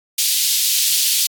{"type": "high-pass noise", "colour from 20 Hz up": "pink", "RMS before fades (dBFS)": -17, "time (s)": [0.18, 1.27], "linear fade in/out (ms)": 5, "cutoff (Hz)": 3300, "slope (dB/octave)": 24, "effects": ["AAC 64 kbps"]}